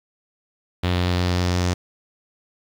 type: tone with low-pass filter sweep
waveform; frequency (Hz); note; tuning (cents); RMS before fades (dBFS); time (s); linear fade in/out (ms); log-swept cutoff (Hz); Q
sawtooth; 89.4; F2; +41; -21; 0.83-1.74; 10; 3600 to 6300; 2.4
effects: 7-bit